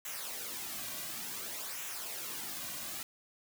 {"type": "noise with flanger", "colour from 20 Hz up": "white", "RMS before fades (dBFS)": -41, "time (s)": [0.05, 3.03], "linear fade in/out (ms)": 2, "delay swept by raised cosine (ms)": [0.21, 2.31], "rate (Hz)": 0.56, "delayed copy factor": -0.6, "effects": []}